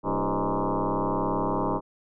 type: tone with frequency modulation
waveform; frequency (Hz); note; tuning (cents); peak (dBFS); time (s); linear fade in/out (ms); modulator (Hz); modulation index
sine; 321.9; E4; -41; -23; 0.03-1.81; 50; 101; 7.6
effects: none